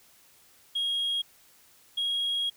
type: tone pair in turn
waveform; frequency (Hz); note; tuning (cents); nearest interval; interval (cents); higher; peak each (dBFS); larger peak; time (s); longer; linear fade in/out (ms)
sine; 3275 / 3289; G#7 / G#7; -25 / -18; unison; 7; second; -24; neither; 0.75-1.22 / 1.97-2.5; second; 10
effects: tanh soft clip ceiling -24 dBFS + white hiss -59 dBFS RMS until 2.56 s